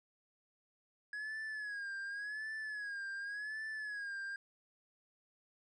triangle tone with vibrato, 1672 Hz, G#6, 11 cents sharp, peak -38 dBFS, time 1.13-4.36 s, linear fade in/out 2 ms, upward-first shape sine, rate 0.89 Hz, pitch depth 88 cents each way, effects resampled to 22050 Hz

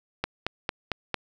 click train, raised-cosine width 0.3 ms, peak -10 dBFS, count 5, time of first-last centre 0.24-1.143 s, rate 4.43 Hz, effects none

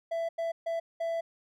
triangle tone bursts at uneven times, 665 Hz, E5, 15 cents sharp, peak -27 dBFS, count 4, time 0.11-0.29 / 0.38-0.52 / 0.66-0.8 / 1-1.21 s, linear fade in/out 10 ms, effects none

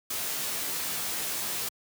white noise with comb filter, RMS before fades -32 dBFS, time 0.1-1.69 s, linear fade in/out 5 ms, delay 16 ms, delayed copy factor -0.6, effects high-pass 100 Hz 12 dB/octave

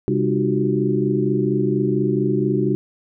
sine tone cluster, 133.2 / 201.1 / 304 / 358.1 / 382.4 Hz, C3 / G3 / D#4 / F4 / G4, +31 / +44 / -40 / +43 / -43 cents, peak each -23 dBFS, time 0.08-2.75 s, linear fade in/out 0 ms, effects none

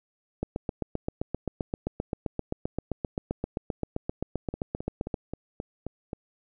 two click trains, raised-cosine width 2 ms, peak -20 / -15 dBFS, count 7 / 37, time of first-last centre 4.54-6.132 / 0.43-5.142 s, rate 3.77 / 7.64 Hz, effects none

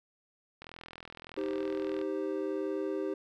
click train, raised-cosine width 0.3 ms, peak -29 dBFS, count 59, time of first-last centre 0.62-2.014 s, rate 41.6 Hz
triangle chord, C minor, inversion first, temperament equal, 311.1 / 392 / 523.3 Hz, Eb4 / G4 / C5, 0 / 0 / 0 cents, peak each -34 / -32 / -37 dBFS, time 1.37-3.14 s, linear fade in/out 5 ms
effects none

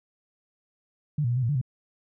sine tone with pitch steps, 149.4 / 119.5 / 121.5 / 129.8 / 115.6 / 146.7 / 127.3 Hz, D3 / A#2 / B2 / C3 / A#2 / D3 / C3, +30 / +43 / -28 / -13 / -14 / -2 / -47 cents, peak -22 dBFS, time 1.18-1.614 s, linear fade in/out 5 ms, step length 62 ms, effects none

